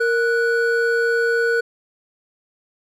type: tone pair together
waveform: triangle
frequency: 464.7 / 1477.8 Hz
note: A#4 / F#6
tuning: -5 / -3 cents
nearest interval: octave + minor sixth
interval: 2002 cents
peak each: -16 / -18 dBFS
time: 0-1.61 s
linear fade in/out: 10 ms
effects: none